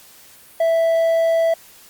triangle tone, 659.3 Hz, E5, in tune, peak -12 dBFS, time 0.6-1.54 s, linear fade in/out 5 ms, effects white hiss -46 dBFS RMS until 1.89 s + Opus 48 kbps

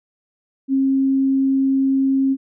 sine tone, 269 Hz, C4, 48 cents sharp, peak -14 dBFS, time 0.68-2.37 s, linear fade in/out 50 ms, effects none

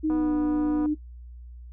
sine tone with pitch glide, 311.1 to 301.5 Hz, D#4 to D4, 0 to +46 cents, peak -21 dBFS, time 0.03-0.95 s, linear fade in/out 20 ms, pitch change -54 cents, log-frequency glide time 0.15-0.34 s
click train, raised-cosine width 1 ms, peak -25 dBFS, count 187, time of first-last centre 0.1-0.859 s, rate 245 Hz
effects noise-tail reverb RT60 0.1 s tail -19 dB re dry + added 60 Hz sine -40 dBFS peak until 1.72 s

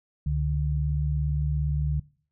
sine tone pair together, 69.7 / 147.1 Hz, C#2 / D3, +10 / +3 cents, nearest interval octave + minor second, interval 1293 cents, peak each -26 dBFS, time 0.26-2 s, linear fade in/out 5 ms, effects noise-tail reverb RT60 0.5 s tail -22 dB re dry

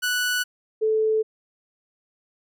sawtooth / sine tone pair in turn, 1480 / 436.8 Hz, F#6 / A4, 0 / -13 cents, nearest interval octave + major sixth, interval 2113 cents, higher first, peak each -18 dBFS, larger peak neither, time 0.02-0.44 / 0.81-1.23 s, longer neither, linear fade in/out 20 ms, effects none

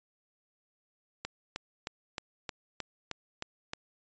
click train, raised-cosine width 0.2 ms, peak -18 dBFS, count 9, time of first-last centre 1.25-3.734 s, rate 3.22 Hz, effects resampled to 16000 Hz

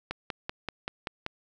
click train, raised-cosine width 0.3 ms, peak -16 dBFS, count 7, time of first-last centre 0.11-1.264 s, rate 5.2 Hz, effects none

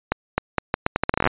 accelerating click train, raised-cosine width 0.5 ms, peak -3 dBFS, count 16, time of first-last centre 0.12-1.273 s, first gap 260 ms, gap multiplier 0.78, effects resampled to 8000 Hz

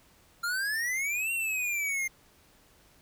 square exponential two-way sweep, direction up then down, 1372 to 2764 to 2100 Hz, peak -29 dBFS, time 0.43-2.08 s, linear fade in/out 10 ms, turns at 1.32 s, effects pink hiss -61 dBFS RMS until 3.01 s

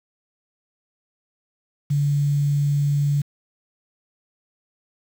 sine tone with quantisation, 143.7 Hz, D3, 37 cents flat, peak -17 dBFS, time 1.9-3.22 s, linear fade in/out 10 ms, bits 7, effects none

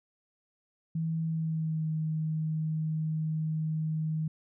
sine tone with pitch glide, 162.1 to 157.12 Hz, E3 to D#3, -29 to +17 cents, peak -28 dBFS, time 0.95-4.28 s, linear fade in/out 5 ms, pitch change -54 cents, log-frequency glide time 1.23-1.9 s, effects none

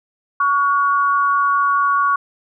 sine tone pair together, 1123.8 / 1437 Hz, C#6 / F6, +23 / +49 cents, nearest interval major third, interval 426 cents, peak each -14 / -20 dBFS, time 0.4-2.16 s, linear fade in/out 5 ms, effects none

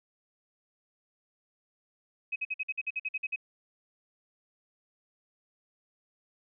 sine tone bursts, 2539 Hz, D#7, 34 cents sharp, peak -29 dBFS, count 12, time 2.32-3.361 s, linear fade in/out 10 ms, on 40 ms, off 51 ms, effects none

